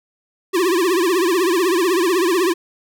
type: tone with vibrato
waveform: square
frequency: 357.3 Hz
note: F4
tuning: 40 cents sharp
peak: -15 dBFS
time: 0.53-2.54 s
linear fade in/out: 20 ms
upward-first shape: triangle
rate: 16 Hz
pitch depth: 180 cents each way
effects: none